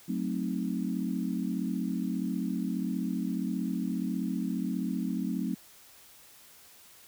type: chord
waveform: sine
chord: F# diminished seventh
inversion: none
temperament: equal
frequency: 185 / 220 / 261.6 / 311.1 Hz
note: F#3 / A3 / C4 / Eb4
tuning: 0 / 0 / 0 / 0 cents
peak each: -33 / -34 / -34 / -38 dBFS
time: 0.08-5.55 s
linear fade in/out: 10 ms
effects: white hiss -55 dBFS RMS until 7.07 s